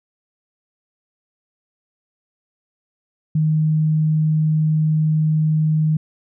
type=tone; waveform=sine; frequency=155.56 Hz; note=D#3; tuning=in tune; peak=-14 dBFS; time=3.35-5.97 s; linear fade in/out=5 ms; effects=none